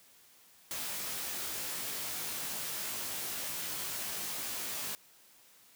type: noise with comb filter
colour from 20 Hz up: white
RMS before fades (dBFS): -38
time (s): 0.71-4.95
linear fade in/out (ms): 0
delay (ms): 19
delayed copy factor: +1
effects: white hiss -61 dBFS RMS until 5.75 s + high-pass 80 Hz 12 dB/octave